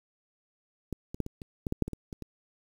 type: clicks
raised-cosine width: 3 ms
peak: -20 / -25 / -16 / -25 / -29 / -18 / -16 / -11 / -22 / -23 / -26 / -27 dBFS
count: 12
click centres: 0.927 / 1.145 / 1.203 / 1.264 / 1.418 / 1.668 / 1.724 / 1.823 / 1.88 / 1.933 / 2.128 / 2.223 s
effects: 8-bit